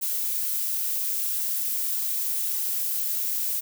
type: noise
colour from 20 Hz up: violet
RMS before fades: -27 dBFS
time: 0.01-3.61 s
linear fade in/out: 20 ms
effects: none